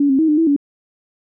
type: tone with pitch steps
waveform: sine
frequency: 284.8 / 268.4 / 318.7 / 301.1 / 327 / 284.8 Hz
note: C#4 / C4 / D#4 / D4 / E4 / C#4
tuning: +47 / +44 / +42 / +43 / -14 / +47 cents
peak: -11 dBFS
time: 0-0.564 s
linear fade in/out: 5 ms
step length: 94 ms
effects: none